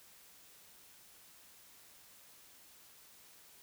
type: silence
effects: white hiss -60 dBFS RMS until 3.62 s